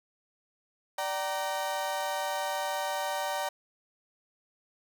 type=chord; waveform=35% pulse; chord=G minor; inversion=second; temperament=equal with one note detuned; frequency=587.3 / 766.1 / 932.3 Hz; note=D5 / G5 / Bb5; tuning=0 / -40 / 0 cents; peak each=-33 dBFS; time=0.98-3.49 s; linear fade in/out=5 ms; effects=none